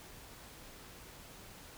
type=silence; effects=pink hiss -53 dBFS RMS until 1.77 s